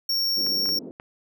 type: tone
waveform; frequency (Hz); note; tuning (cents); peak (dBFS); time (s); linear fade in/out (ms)
square; 5510; F8; -24; -22; 0.09-0.79; 5
type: band-pass noise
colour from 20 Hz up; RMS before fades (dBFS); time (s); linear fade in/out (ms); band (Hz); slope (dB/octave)
white; -39; 0.37-0.91; 0; 180 to 410; 24
type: clicks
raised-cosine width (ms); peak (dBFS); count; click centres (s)
0.5; -24; 4; 0.466 / 0.658 / 0.69 / 0.999
effects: none